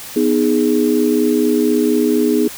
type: chord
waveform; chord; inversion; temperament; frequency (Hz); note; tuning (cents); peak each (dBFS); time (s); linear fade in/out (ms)
sine; G# minor; first; equal; 246.9 / 311.1 / 415.3; B3 / D#4 / G#4; 0 / 0 / 0; -16; 0.16-2.48; 5
effects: white hiss -32 dBFS RMS until 2.57 s